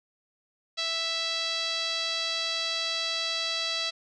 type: tone with low-pass filter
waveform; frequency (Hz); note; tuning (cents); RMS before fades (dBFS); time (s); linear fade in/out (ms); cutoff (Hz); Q
5% pulse; 659.3; E5; 0; -30; 0.77-3.91; 20; 4200; 3.2
effects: none